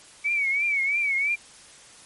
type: tone with vibrato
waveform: sine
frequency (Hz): 2264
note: C#7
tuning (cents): +36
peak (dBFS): -21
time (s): 0.24-1.36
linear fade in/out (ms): 20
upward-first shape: triangle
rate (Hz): 3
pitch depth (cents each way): 110
effects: white hiss -49 dBFS RMS until 2.05 s + MP3 48 kbps